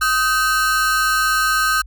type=ring-modulated tone; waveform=45% pulse; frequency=1400 Hz; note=F6; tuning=4 cents sharp; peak=-12 dBFS; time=0.01-1.82 s; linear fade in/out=10 ms; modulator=142 Hz; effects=added 50 Hz sine -36 dBFS peak until 1.86 s